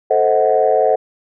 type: chord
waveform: sine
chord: A diminished seventh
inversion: none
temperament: equal with one note detuned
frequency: 440 / 523.3 / 634.2 / 740 Hz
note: A4 / C5 / Eb5 / Gb5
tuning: 0 / 0 / +33 / 0 cents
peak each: -16 dBFS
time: 0.1-0.96 s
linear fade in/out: 10 ms
effects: tanh soft clip ceiling -2 dBFS